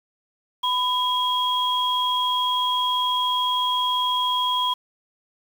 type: tone pair together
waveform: sine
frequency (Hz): 1000 / 3281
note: B5 / G#7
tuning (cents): +21 / -22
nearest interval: octave + major sixth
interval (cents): 2057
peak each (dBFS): -22 / -23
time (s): 0.63-4.74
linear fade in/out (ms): 10
effects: 7-bit